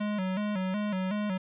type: tone with vibrato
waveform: square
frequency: 197.5 Hz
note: G3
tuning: 13 cents sharp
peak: -29 dBFS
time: 0-1.38 s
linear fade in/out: 10 ms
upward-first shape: square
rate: 2.7 Hz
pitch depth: 97 cents each way
effects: resampled to 8000 Hz + 11-bit